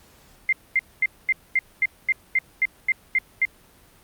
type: tone bursts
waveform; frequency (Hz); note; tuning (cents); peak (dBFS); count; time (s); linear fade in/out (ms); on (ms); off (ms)
sine; 2093; C7; 0; -16; 12; 0.49-3.452; 2; 36; 230
effects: pink hiss -54 dBFS RMS until 4.03 s + Opus 48 kbps